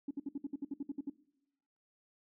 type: tone bursts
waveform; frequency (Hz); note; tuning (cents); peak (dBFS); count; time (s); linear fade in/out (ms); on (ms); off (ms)
sine; 282; C#4; +30; -34; 12; 0.08-1.099; 5; 29; 61
effects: noise-tail reverb RT60 1.0 s tail -23 dB re dry + tanh soft clip ceiling -30 dBFS